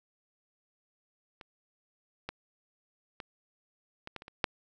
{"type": "clicks", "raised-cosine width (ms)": 0.3, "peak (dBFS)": [-30, -20, -24, -25, -23, -30, -30, -9], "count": 8, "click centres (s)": [1.412, 2.29, 3.202, 4.074, 4.163, 4.221, 4.281, 4.442], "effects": []}